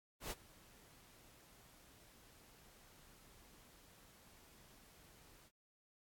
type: noise with ADSR envelope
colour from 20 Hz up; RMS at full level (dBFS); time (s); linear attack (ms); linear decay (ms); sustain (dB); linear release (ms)
pink; -42; 0.2-5.51; 110; 33; -22; 53
effects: AAC 64 kbps